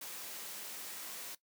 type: noise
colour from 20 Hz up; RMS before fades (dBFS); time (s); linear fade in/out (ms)
white; -45; 0.01-1.35; 5
effects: noise-tail reverb RT60 0.1 s tail -17 dB re dry + high-pass 200 Hz 12 dB/octave